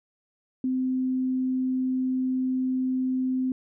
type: tone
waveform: sine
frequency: 257.9 Hz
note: C4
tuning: 25 cents flat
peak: -23 dBFS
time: 0.64-3.52 s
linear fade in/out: 2 ms
effects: none